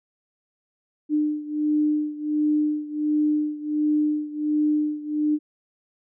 sine beating tone pair, 300.6 / 302 Hz, D4 / D4, +40 / +48 cents, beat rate 1.4 Hz, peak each -22 / -25 dBFS, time 1.09-5.39 s, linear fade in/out 50 ms, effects none

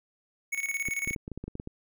square tone with tremolo, 2217 Hz, C#7, in tune, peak -28 dBFS, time 0.52-1.15 s, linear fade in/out 10 ms, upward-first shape square, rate 18 Hz, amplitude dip 70%
clicks, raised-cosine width 3 ms, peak -24 dBFS, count 12, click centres 0.886 / 1.075 / 1.109 / 1.162 / 1.279 / 1.317 / 1.376 / 1.44 / 1.48 / 1.554 / 1.599 / 1.674 s
effects none

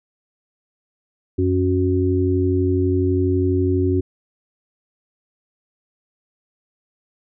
harmonic tone, 92.1 Hz, F#2, 7 cents flat, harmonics 1 / 3 / 4, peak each -19 / -21 / -20 dBFS, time 1.38-4.01 s, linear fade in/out 10 ms, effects none

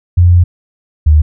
sine tone pair in turn, 88 / 76.29 Hz, F2 / D#2, +14 / -34 cents, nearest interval major second, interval 248 cents, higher first, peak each -3 dBFS, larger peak neither, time 0.17-0.44 / 1.06-1.22 s, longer first, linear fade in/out 10 ms, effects none

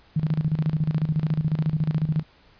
sine tone with tremolo, 155.56 Hz, D#3, in tune, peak -18 dBFS, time 0.16-2.23 s, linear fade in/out 5 ms, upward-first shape square, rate 14 Hz, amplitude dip 75%, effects pink hiss -56 dBFS RMS until 2.59 s + resampled to 11025 Hz

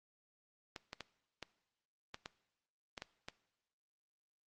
clicks, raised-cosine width 0.2 ms, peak -26 dBFS, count 9, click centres 0.762 / 0.931 / 1.007 / 1.427 / 2.144 / 2.259 / 2.978 / 3.021 / 3.285 s, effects noise-tail reverb RT60 0.9 s tail -18 dB re dry + Opus 32 kbps

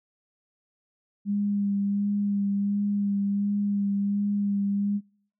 sine tone with vibrato, 201.9 Hz, G#3, 49 cents flat, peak -23 dBFS, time 1.25-5.01 s, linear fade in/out 50 ms, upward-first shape sine, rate 1.4 Hz, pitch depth 18 cents each way, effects noise-tail reverb RT60 0.6 s tail -25 dB re dry

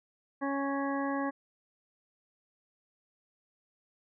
harmonic tone, 277.2 Hz, C#4, in tune, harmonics 1 / 2 / 3 / 4 / 6 / 7, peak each -32 / -37 / -38 / -38 / -41 / -46 dBFS, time 0.41-1.31 s, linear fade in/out 20 ms, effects none

